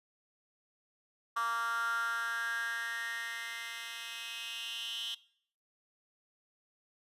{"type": "tone with high-pass filter sweep", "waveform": "10% pulse", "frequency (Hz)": 231.5, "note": "A#3", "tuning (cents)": -12, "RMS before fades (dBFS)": -37, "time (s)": [1.36, 5.15], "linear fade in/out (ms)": 10, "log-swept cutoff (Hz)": [1200, 3100], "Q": 7.8, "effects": ["noise-tail reverb RT60 0.6 s tail -21 dB re dry", "resampled to 32000 Hz"]}